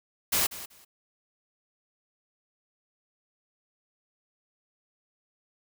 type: noise with echo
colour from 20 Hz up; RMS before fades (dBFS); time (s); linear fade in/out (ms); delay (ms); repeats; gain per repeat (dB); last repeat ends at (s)
white; -25; 0.32-0.47; 10; 190; 2; -15; 0.85
effects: none